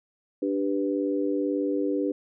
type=chord; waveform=sine; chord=G major; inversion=second; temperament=equal; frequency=293.7 / 392 / 493.9 Hz; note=D4 / G4 / B4; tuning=0 / 0 / 0 cents; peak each=-26 / -29 / -30 dBFS; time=0.42-2.12 s; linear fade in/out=5 ms; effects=none